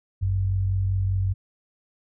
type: tone pair together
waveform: sine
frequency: 50.8 / 95.9 Hz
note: G#1 / G2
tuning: -38 / -37 cents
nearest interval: major seventh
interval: 1101 cents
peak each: -29 / -21 dBFS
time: 0.21-1.34 s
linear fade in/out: 20 ms
effects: none